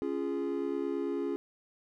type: chord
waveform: triangle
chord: Db major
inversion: none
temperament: equal with one note detuned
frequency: 277.2 / 345.6 / 415.3 Hz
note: Db4 / F4 / Ab4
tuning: 0 / -18 / 0 cents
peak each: -33 dBFS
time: 0.02-1.36 s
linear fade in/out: 0 ms
effects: none